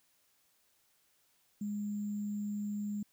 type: tone with sample-and-hold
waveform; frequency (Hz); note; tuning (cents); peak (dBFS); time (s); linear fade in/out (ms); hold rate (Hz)
sine; 206.5; G#3; -10; -34; 1.61-3.03; 5; 7350
effects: white hiss -72 dBFS RMS until 3.12 s